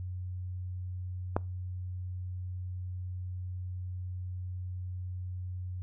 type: click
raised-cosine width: 1 ms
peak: -13 dBFS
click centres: 1.365 s
effects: noise-tail reverb RT60 0.3 s tail -25 dB re dry + added 91 Hz sine -35 dBFS peak until 5.82 s